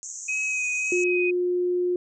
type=band-pass noise; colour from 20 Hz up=pink; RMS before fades=-37 dBFS; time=0.03-1.04 s; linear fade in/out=0 ms; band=6200 to 7400 Hz; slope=96 dB/octave
type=tone with vibrato; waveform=sine; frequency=2525 Hz; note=D#7; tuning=25 cents sharp; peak=-24 dBFS; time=0.28-1.31 s; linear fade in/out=10 ms; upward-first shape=sine; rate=1.8 Hz; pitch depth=20 cents each way
type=tone; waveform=sine; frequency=357.4 Hz; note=F4; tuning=40 cents sharp; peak=-21 dBFS; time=0.92-1.96 s; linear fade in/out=2 ms
effects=none